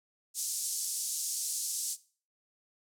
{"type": "band-pass noise", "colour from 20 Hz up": "pink", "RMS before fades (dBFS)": -35, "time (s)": [0.34, 1.97], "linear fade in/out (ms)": 50, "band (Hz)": [5800, 11000], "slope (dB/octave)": 24, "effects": ["noise-tail reverb RT60 0.4 s tail -18 dB re dry"]}